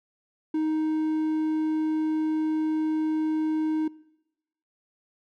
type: tone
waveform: triangle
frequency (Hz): 312.4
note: D#4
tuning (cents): +7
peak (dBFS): -21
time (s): 0.54-3.88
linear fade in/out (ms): 5
effects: noise-tail reverb RT60 0.9 s tail -22 dB re dry